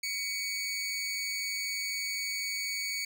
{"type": "tone with amplitude modulation", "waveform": "20% pulse", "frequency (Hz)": 2244, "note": "C#7", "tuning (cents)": 21, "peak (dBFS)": -25, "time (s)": [0.03, 3.05], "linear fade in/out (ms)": 5, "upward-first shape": "sine", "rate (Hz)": 205, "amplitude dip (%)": 45, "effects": []}